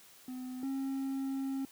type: tone pair in turn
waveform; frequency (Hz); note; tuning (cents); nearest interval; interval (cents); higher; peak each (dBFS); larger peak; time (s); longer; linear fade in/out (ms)
triangle; 254.5 / 269.6; C4 / C#4; -48 / -48; minor second; 100; second; -37 / -31; second; 0.28-0.63 / 0.63-1.65; second; 2
effects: white hiss -58 dBFS RMS until 1.71 s + high-pass 80 Hz 12 dB/octave